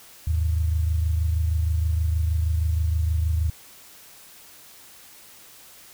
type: tone pair together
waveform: sine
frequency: 78.7 / 105.05 Hz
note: D#2 / G#2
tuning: +20 / +20 cents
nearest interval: perfect fourth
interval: 500 cents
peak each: -20 / -29 dBFS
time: 0.27-3.5 s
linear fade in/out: 5 ms
effects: white hiss -48 dBFS RMS until 5.93 s